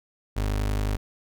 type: tone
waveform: 30% pulse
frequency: 51.1 Hz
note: G#1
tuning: 27 cents flat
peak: -21 dBFS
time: 0.36-0.97 s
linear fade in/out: 10 ms
effects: none